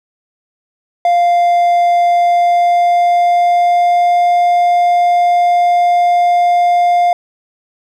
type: tone with pitch glide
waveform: triangle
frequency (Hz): 698 to 703.3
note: F5 to F5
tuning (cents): -1 to +12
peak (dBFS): -6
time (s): 1.05-7.13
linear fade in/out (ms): 2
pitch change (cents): +13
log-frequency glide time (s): 2.05-4.26
effects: none